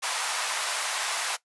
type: high-pass noise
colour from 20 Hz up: pink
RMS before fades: -29 dBFS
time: 0.02-1.37 s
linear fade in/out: 20 ms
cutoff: 740 Hz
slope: 24 dB/octave
effects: noise-tail reverb RT60 0.1 s tail -17 dB re dry + resampled to 24000 Hz